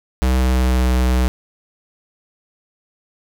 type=tone with pitch glide; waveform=square; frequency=64 to 62.9 Hz; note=C2 to B1; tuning=-38 to +32 cents; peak=-14 dBFS; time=0.22-1.28 s; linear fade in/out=0 ms; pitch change=-30 cents; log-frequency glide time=0.33-0.9 s; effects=none